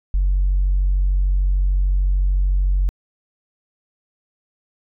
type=tone; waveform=sine; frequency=46.7 Hz; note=F#1; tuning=17 cents sharp; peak=-13 dBFS; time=0.14-2.89 s; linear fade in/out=0 ms; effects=tanh soft clip ceiling -11 dBFS